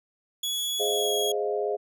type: tone with pitch glide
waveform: sawtooth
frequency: 3374 to 3312 Hz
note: G#7 to G#7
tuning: +27 to -5 cents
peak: -24 dBFS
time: 0.43-1.32 s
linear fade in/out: 5 ms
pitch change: -32 cents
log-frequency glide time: 0.85-1.13 s
type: chord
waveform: sine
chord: F minor seventh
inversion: first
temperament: equal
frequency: 415.3 / 523.3 / 622.3 / 698.5 Hz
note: Ab4 / C5 / Eb5 / F5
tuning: 0 / 0 / 0 / 0 cents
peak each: -27 / -33 / -32 / -33 dBFS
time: 0.79-1.77 s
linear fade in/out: 20 ms
effects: none